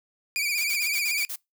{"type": "tone with vibrato", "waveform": "sawtooth", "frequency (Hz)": 2356, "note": "D7", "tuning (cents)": 5, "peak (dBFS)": -21, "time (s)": [0.36, 1.25], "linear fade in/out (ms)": 0, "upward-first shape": "sine", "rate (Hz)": 16, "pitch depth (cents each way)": 75}
{"type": "noise bursts", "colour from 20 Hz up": "blue", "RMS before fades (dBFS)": -33, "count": 7, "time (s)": [0.57, 1.361], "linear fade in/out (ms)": 10, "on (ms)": 71, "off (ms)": 49}
{"effects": ["noise-tail reverb RT60 0.2 s tail -24 dB re dry"]}